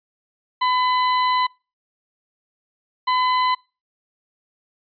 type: tone pair in turn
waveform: 40% pulse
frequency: 1005 / 1009.3 Hz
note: B5 / B5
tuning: +30 / +37 cents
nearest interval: unison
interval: 7 cents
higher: second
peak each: -16 dBFS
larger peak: neither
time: 0.61-1.47 / 3.07-3.55 s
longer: first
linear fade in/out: 10 ms
effects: noise-tail reverb RT60 0.3 s tail -26 dB re dry + resampled to 11025 Hz